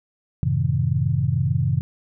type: chord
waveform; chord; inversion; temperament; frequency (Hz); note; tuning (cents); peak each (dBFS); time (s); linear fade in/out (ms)
sine; F# diminished seventh; none; just; 92.5 / 111 / 133.2 / 159.84; F#2 / A2 / C3 / Eb3; 0 / +16 / +31 / +47; -25 / -25 / -21 / -25; 0.43-1.81; 0
effects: none